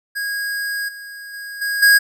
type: tone with level steps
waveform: square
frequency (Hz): 1642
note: G#6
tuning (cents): -20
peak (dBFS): -22 / -33 / -30 / -20 / -9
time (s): 0.15-1.99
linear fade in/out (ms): 20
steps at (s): 0.88 / 1.33 / 1.61 / 1.82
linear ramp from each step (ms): 10
effects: none